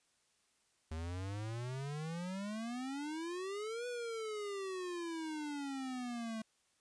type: exponential two-way sweep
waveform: square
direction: up then down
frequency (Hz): 77.78 to 493.9 to 218.3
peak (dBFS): -40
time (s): 0.91-6.42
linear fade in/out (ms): 5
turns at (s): 3.87
effects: white hiss -75 dBFS RMS until 6.8 s + resampled to 22050 Hz